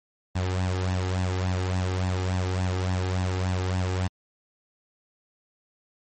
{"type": "tone with flanger", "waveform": "sawtooth", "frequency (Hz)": 92.2, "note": "F#2", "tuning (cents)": -6, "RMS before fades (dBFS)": -26, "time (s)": [0.35, 4.08], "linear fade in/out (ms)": 10, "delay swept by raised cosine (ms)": [1.1, 2.5], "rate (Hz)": 3.5, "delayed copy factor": 0.65, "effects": ["MP3 32 kbps"]}